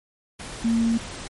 sine tone in noise, 229.4 Hz, A#3, 28 cents flat, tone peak -18 dBFS, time 0.64-0.98 s, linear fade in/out 10 ms, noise pink, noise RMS -36 dBFS, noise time 0.39-1.28 s, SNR +15 dB, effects MP3 48 kbps

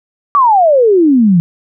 sine exponential sweep, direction down, 1177 to 163.7 Hz, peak -5 dBFS, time 0.35-1.4 s, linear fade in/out 0 ms, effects none

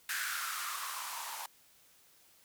violet noise with band-pass filter sweep, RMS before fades -39 dBFS, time 0.09-1.46 s, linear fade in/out 2 ms, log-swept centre 1600 to 850 Hz, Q 6.1, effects white hiss -64 dBFS RMS until 2.44 s

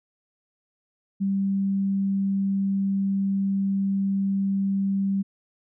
sine tone, 195.8 Hz, G3, 2 cents flat, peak -21 dBFS, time 1.2-5.23 s, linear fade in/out 20 ms, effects none

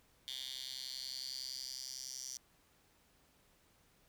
10% pulse tone with high-pass filter sweep, 130.81 Hz, C3, in tune, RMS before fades -45 dBFS, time 0.28-2.37 s, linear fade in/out 0 ms, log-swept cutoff 3600 to 5700 Hz, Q 6.5, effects pink hiss -70 dBFS RMS until 4.08 s

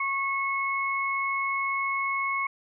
sine tone pair together, 1096.4 / 2189 Hz, C#6 / C#7, -19 / -22 cents, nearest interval octave, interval 1197 cents, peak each -28 dBFS, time 0-2.47 s, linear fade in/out 5 ms, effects none

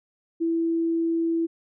sine tone, 331.2 Hz, E4, 8 cents sharp, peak -21 dBFS, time 0.4-1.47 s, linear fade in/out 20 ms, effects none

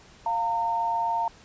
sine tone pair together, 699 / 913.5 Hz, F5 / A#5, +1 / -35 cents, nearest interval perfect fourth, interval 464 cents, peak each -30 / -24 dBFS, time 0.26-1.28 s, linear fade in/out 2 ms, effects pink hiss -52 dBFS RMS until 1.44 s + resampled to 16000 Hz

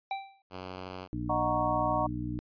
square tone with exponential decay, 782 Hz, G5, 4 cents flat, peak -29 dBFS, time 0.11-0.42 s, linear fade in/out 2 ms, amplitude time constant 67 ms
5% pulse tone, 92.5 Hz, F#2, in tune, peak -28 dBFS, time 0.5-1.08 s, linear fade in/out 50 ms
harmonic tone, 60.3 Hz, B1, 41 cents flat, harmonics 1 / 2 / 3 / 4 / 5, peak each -40 / -37 / -42 / -40 / -36 dBFS, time 1.13-2.39 s, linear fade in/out 0 ms
sine chord, D# minor seventh, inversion none, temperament equal with one note detuned, 613 / 740 / 932.3 / 1108.7 Hz, D#5 / F#5 / A#5 / C#6, -26 / 0 / 0 / 0 cents, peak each -32 dBFS, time 1.29-2.07 s, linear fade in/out 10 ms
effects resampled to 11025 Hz

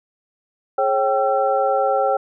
sine tone cluster, 422.6 / 543 / 778 / 1345 Hz, G#4 / C#5 / G5 / E6, +30 / -36 / -13 / +34 cents, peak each -25 / -19 / -19 / -26 dBFS, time 0.78-2.17 s, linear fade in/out 5 ms, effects none

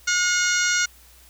harmonic tone with a mistuned harmonic, 719 Hz, F#5, 50 cents flat, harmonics 2 / 3 / 4 / 5 / 6 / 7 / 8 / 9 / 10, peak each -22 / -27 / -31 / -34 / -29 / -37 / -26 / -28 / -33 dBFS, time 0.07-0.86 s, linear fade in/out 10 ms, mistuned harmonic 10, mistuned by +38 cents, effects added 60 Hz sine -52 dBFS peak until 1.29 s + white hiss -52 dBFS RMS until 1.29 s

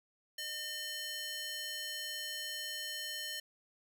square tone with high-pass filter, 607 Hz, D#5, 43 cents flat, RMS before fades -41 dBFS, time 0.38-3.4 s, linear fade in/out 5 ms, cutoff 2600 Hz, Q 1.3, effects none

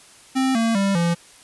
square tone with pitch steps, 263.1 / 227.7 / 197.1 / 170.6 Hz, C4 / A#3 / G3 / F3, +10 / -40 / +10 / -40 cents, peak -18 dBFS, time 0.35-1.15 s, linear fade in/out 20 ms, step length 200 ms, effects white hiss -48 dBFS RMS until 1.43 s + resampled to 24000 Hz

